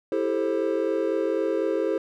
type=chord; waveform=triangle; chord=A minor seventh; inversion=second; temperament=just; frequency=330 / 396 / 440 / 528 Hz; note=E4 / G4 / A4 / C5; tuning=+2 / +18 / 0 / +16 cents; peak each=-26 dBFS; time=0.12-1.98 s; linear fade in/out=2 ms; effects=none